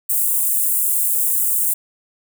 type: high-pass noise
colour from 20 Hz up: white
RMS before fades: -18 dBFS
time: 0.09-1.74 s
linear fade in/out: 10 ms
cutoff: 8000 Hz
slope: 48 dB/octave
effects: none